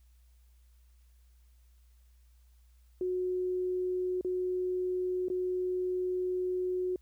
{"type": "tone with dropouts", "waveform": "sine", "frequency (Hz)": 365.5, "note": "F#4", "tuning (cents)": -21, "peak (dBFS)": -29, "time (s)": [3.01, 6.96], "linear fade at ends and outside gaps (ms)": 2, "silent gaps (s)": [[4.211, 4.247], [5.284, 5.3]], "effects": ["added 60 Hz sine -58 dBFS peak until 7.01 s", "white hiss -74 dBFS RMS until 7.01 s"]}